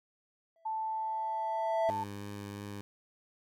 triangle tone with exponential growth, 660 Hz, E5, 2 cents sharp, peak -24 dBFS, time 0.56-1.9 s, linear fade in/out 1 ms, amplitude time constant 290 ms
sine tone with pitch glide, 880 to 886.6 Hz, A5 to A5, 0 to +13 cents, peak -32 dBFS, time 0.65-2.04 s, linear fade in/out 10 ms, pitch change +13 cents, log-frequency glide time 1.49-1.59 s
15% pulse tone with vibrato, 101.6 Hz, G#2, 38 cents flat, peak -34 dBFS, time 1.89-2.81 s, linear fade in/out 0 ms, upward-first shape triangle, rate 3 Hz, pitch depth 11 cents each way
effects none

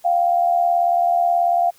sine tone pair together, 698.5 / 776.9 Hz, F5 / G5, 0 / -16 cents, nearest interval major second, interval 184 cents, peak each -15 / -22 dBFS, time 0.04-1.71 s, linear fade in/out 20 ms, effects white hiss -53 dBFS RMS until 1.78 s

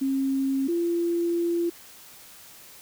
sine tone pair in turn, 270 / 341.8 Hz, C#4 / F4, -45 / -37 cents, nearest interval major third, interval 408 cents, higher second, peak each -22 / -22 dBFS, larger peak neither, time 0.01-0.68 / 0.68-1.7 s, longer second, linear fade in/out 10 ms, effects white hiss -48 dBFS RMS until 2.81 s

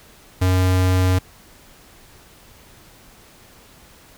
square tone, 92.3 Hz, F#2, 4 cents flat, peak -15 dBFS, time 0.41-1.19 s, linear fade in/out 10 ms, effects pink hiss -48 dBFS RMS until 4.17 s

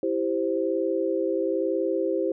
sine chord, C major, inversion first, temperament equal with one note detuned, 331 / 392 / 523.3 Hz, E4 / G4 / C5, +7 / 0 / 0 cents, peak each -27 dBFS, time 0.03-2.32 s, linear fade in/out 2 ms, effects none

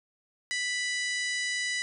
harmonic tone with a mistuned harmonic, 987.8 Hz, B5, in tune, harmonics 2 / 3 / 4 / 5 / 6 / 7 / 8 / 9, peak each -30 / -39 / -38 / -39 / -42 / -43 / -46 / -43 dBFS, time 0.51-1.82 s, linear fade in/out 0 ms, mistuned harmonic 7, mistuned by -33 cents, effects none

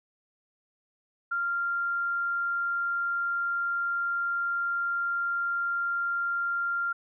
sine tone, 1390 Hz, F6, 9 cents flat, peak -26 dBFS, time 1.31-6.93 s, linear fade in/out 10 ms, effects none

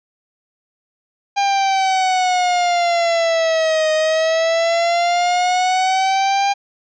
45% pulse exponential two-way sweep, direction down then up, 803 to 622.3 to 803 Hz, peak -14 dBFS, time 1.36-6.54 s, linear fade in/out 20 ms, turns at 3.92 s, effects resampled to 16000 Hz

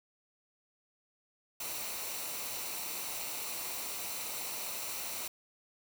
white noise with comb filter, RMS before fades -39 dBFS, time 1.6-5.28 s, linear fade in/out 5 ms, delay 0.6 ms, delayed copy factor -0.5, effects none

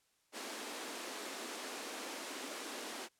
pink high-pass noise, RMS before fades -44 dBFS, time 0.32-3.09 s, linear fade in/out 50 ms, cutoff 240 Hz, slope 48 dB/octave, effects white hiss -75 dBFS RMS until 3.19 s + low-pass 10000 Hz 12 dB/octave

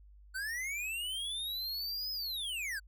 square linear two-way sweep, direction up then down, 1480 to 5110 to 1480 Hz, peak -36 dBFS, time 0.34-2.8 s, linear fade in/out 20 ms, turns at 2.12 s, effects added 50 Hz sine -54 dBFS peak until 2.87 s

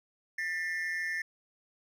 triangle tone cluster, 1786 / 1958 / 2121 Hz, A6 / B6 / C7, +25 / -15 / +23 cents, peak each -31 / -38 / -38 dBFS, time 0.38-1.22 s, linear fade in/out 5 ms, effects none

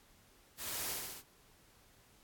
white noise with echo, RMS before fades -42 dBFS, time 0.57-0.96 s, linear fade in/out 50 ms, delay 68 ms, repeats 4, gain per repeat -2 dB, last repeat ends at 1.232 s, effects pink hiss -65 dBFS RMS until 2.23 s + AAC 64 kbps

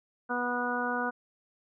harmonic tone, 244.8 Hz, B3, 15 cents flat, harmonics 1 / 2 / 3 / 4 / 5 / 6, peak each -35 / -36 / -36 / -36 / -37 / -33 dBFS, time 0.29-1.11 s, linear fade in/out 20 ms, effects none

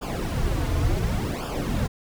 brown noise with flanger, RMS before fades -25 dBFS, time 0.01-1.88 s, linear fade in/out 20 ms, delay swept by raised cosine 0.49 to 5.29 ms, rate 0.69 Hz, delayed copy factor -0.8, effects none

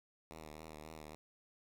5% pulse tone with vibrato, 77.78 Hz, D#2, in tune, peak -38 dBFS, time 0.31-1.15 s, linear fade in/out 0 ms, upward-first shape triangle, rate 3.7 Hz, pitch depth 59 cents each way, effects none

